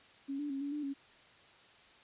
sine tone with pitch steps, 275.6 / 292.3 / 273 / 284.1 / 296.7 / 277.1 Hz, C#4 / D4 / C#4 / C#4 / D4 / C#4, -10 / -8 / -26 / +43 / +18 / -1 cents, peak -35 dBFS, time 0.28-0.94 s, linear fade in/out 20 ms, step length 110 ms, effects white hiss -60 dBFS RMS until 2.03 s + resampled to 8000 Hz

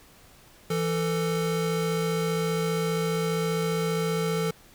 square tone pair together, 166.57 / 444.7 Hz, E3 / A4, +18 / +18 cents, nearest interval octave + perfect fourth, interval 1700 cents, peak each -28 / -28 dBFS, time 0.7-4.51 s, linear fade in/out 5 ms, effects pink hiss -54 dBFS RMS until 4.74 s

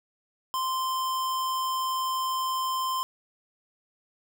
square tone, 1041 Hz, C6, 9 cents flat, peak -27 dBFS, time 0.54-3.03 s, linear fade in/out 0 ms, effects none

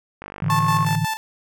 click train, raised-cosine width 0.5 ms, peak -19 dBFS, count 37, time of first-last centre 0.22-0.949 s, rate 49.4 Hz
sine chord, A suspended fourth, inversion none, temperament equal, 110 / 146.83 / 164.81 Hz, A2 / D3 / E3, 0 / 0 / 0 cents, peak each -25 / -23 / -23 dBFS, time 0.42-1.05 s, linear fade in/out 5 ms
sine tone, 1086 Hz, C#6, 36 cents flat, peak -19 dBFS, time 0.49-0.85 s, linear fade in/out 10 ms
sawtooth tone with tremolo, 880 Hz, A5, in tune, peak -18 dBFS, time 0.5-1.17 s, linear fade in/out 0 ms, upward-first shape square, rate 5.5 Hz, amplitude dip 60%
effects none

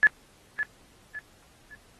sine tone with echo, 1714 Hz, A6, 46 cents flat, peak -14 dBFS, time 0.03-0.07 s, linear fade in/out 0 ms, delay 560 ms, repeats 3, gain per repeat -10 dB, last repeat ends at 1.75 s, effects pink hiss -59 dBFS RMS until 1.99 s + AAC 32 kbps

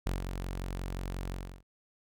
sawtooth tone with ADSR envelope, 45.65 Hz, F#1, 23 cents flat, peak -25 dBFS, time 0.06-1.63 s, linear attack 6 ms, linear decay 150 ms, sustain -6 dB, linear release 320 ms, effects none

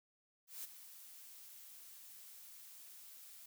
blue noise with ADSR envelope, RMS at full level -45 dBFS, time 0.47-3.46 s, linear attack 170 ms, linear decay 18 ms, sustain -11 dB, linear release 4 ms, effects none

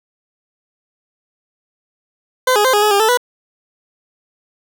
20% pulse tone with pitch steps, 511 / 415.9 / 519 / 414.5 / 422.7 / 401.6 / 439.4 / 491.4 Hz, C5 / G#4 / C5 / G#4 / G#4 / G4 / A4 / B4, -41 / +2 / -14 / -3 / +31 / +42 / -2 / -9 cents, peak -6 dBFS, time 2.47-3.174 s, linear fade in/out 5 ms, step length 88 ms, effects none

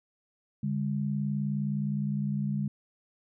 sine tone pair together, 143.9 / 203.5 Hz, D3 / G#3, -35 / -35 cents, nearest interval tritone, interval 600 cents, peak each -30 / -30 dBFS, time 0.63-2.68 s, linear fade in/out 5 ms, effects none

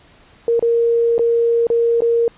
sine tone with dropouts, 466.2 Hz, A#4, in tune, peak -12 dBFS, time 0.48-2.28 s, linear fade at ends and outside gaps 1 ms, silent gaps 0.594-0.625 / 1.181-1.193 / 1.669-1.701 / 2.006-2.02 s, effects pink hiss -49 dBFS RMS until 2.37 s + resampled to 8000 Hz

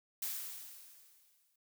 blue noise with exponential decay, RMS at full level -37 dBFS, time 0.22-1.56 s, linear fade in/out 5 ms, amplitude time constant 290 ms, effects none

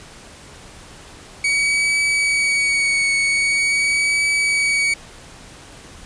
40% pulse tone with vibrato, 2254 Hz, C#7, 28 cents sharp, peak -15 dBFS, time 1.44-4.94 s, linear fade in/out 5 ms, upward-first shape triangle, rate 0.44 Hz, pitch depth 26 cents each way, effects pink hiss -41 dBFS RMS until 6.05 s + resampled to 22050 Hz

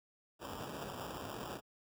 blue noise with sample-and-hold, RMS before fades -44 dBFS, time 0.39-1.61 s, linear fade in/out 50 ms, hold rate 2100 Hz, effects high-pass 60 Hz 12 dB/octave

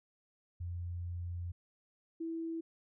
sine tone pair in turn, 87.31 / 328.4 Hz, F2 / E4, 0 / -6 cents, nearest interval octave + major seventh, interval 2294 cents, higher second, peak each -37 / -36 dBFS, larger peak second, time 0.6-1.52 / 2.2-2.61 s, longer first, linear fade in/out 10 ms, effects none

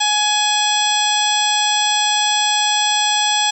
harmonic tone with a mistuned harmonic, 840 Hz, G#5, 19 cents sharp, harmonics 1 / 2 / 3 / 4 / 5 / 6 / 7 / 9, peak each -19 / -26 / -25 / -18 / -28 / -29 / -26 / -23 dBFS, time 0-3.51 s, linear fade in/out 10 ms, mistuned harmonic 9, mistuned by +18 cents, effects 8-bit

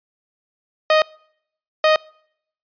sawtooth tone bursts at uneven times, 622.3 Hz, D#5, in tune, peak -8 dBFS, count 2, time 0.9-1.02 / 1.84-1.96 s, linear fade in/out 2 ms, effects noise-tail reverb RT60 0.7 s tail -26 dB re dry + resampled to 11025 Hz

